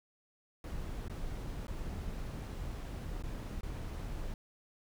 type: noise with dropouts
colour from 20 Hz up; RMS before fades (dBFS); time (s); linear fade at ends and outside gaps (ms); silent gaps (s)
brown; -40; 0.64-4.34; 2; 1.082-1.097 / 1.67-1.68 / 3.225-3.236 / 3.61-3.631
effects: none